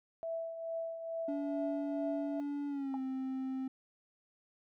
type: tone with tremolo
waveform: sine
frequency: 659.3 Hz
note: E5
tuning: in tune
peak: -34 dBFS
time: 0.23-2.4 s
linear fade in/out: 0 ms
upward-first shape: triangle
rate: 2.3 Hz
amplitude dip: 60%
type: tone with pitch glide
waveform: triangle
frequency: 286.7 to 262.9 Hz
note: D4 to C4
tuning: -42 to +8 cents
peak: -33 dBFS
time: 1.28-3.68 s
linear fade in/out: 5 ms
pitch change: -150 cents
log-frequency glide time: 2.68-2.99 s
type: tone with exponential decay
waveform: sine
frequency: 820 Hz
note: G#5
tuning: 22 cents flat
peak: -36 dBFS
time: 2.94-3.03 s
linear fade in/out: 1 ms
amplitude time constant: 18 ms
effects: none